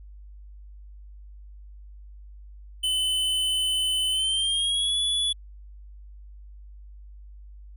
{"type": "tone with pitch glide", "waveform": "square", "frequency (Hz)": [3028, 3419], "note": ["F#7", "G#7"], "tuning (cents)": [39, 50], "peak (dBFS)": -23, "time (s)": [2.83, 5.33], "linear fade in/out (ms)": 10, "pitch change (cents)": 211, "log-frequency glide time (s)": [4.1, 4.98], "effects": ["added 50 Hz sine -42 dBFS peak until 7.76 s", "resampled to 32000 Hz"]}